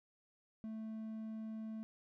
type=tone; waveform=triangle; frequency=220 Hz; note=A3; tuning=in tune; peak=-40 dBFS; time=0.64-1.83 s; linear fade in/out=0 ms; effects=none